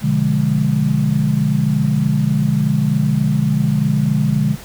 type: chord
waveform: sine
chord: B diminished seventh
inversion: none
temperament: equal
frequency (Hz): 123.47 / 146.83 / 174.61 / 207.7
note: B2 / D3 / F3 / Ab3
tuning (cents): 0 / 0 / 0 / 0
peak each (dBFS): -21 / -16 / -22 / -18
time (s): 0.01-4.57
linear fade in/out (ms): 50
effects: pink hiss -37 dBFS RMS until 4.64 s